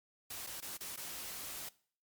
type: noise with dropouts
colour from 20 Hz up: white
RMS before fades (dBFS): -44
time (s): 0.3-1.69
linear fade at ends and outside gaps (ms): 5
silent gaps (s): 0.466-0.47 / 0.604-0.623 / 0.771-0.806 / 0.962-0.973
effects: noise-tail reverb RT60 0.5 s tail -21 dB re dry + MP3 96 kbps